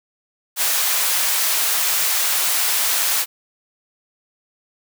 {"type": "high-pass noise", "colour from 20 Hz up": "white", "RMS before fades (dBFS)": -19, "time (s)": [0.56, 3.26], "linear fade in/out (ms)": 50, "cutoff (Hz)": 710, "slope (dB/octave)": 12, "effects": []}